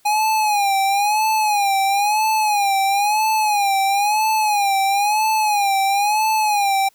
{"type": "tone with vibrato", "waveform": "square", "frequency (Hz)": 825, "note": "G#5", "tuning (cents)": -12, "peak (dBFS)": -16, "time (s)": [0.05, 6.89], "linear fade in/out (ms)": 10, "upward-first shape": "sine", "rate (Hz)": 1, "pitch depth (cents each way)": 100, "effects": ["white hiss -58 dBFS RMS until 6.94 s"]}